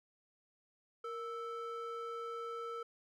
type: ring-modulated tone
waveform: triangle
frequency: 892 Hz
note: A5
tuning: 23 cents sharp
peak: -35 dBFS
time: 1.04-2.83 s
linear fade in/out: 5 ms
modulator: 426 Hz
effects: none